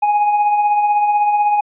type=tone with tremolo; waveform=triangle; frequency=830.6 Hz; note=G#5; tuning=in tune; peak=-8 dBFS; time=0.02-1.61 s; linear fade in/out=10 ms; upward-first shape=triangle; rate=16 Hz; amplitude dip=45%; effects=resampled to 8000 Hz